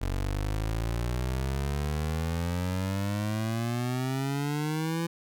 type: exponential sweep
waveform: 25% pulse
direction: up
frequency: 45.56 to 169.2 Hz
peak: -24 dBFS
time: 0.01-5.07 s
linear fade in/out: 10 ms
effects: none